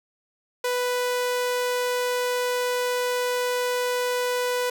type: tone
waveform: sawtooth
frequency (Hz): 494.6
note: B4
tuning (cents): +3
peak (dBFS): -19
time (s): 0.64-4.7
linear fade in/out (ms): 5
effects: none